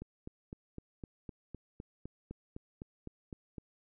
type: click train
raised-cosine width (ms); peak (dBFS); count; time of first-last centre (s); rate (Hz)
3; -30; 15; 0.02-3.582; 3.93
effects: none